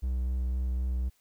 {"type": "tone with vibrato", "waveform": "triangle", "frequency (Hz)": 63, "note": "B1", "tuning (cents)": 35, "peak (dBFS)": -25, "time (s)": [0.02, 1.1], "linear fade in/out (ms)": 20, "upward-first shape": "sine", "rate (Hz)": 3.9, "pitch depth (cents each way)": 18, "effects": ["white hiss -69 dBFS RMS until 1.2 s"]}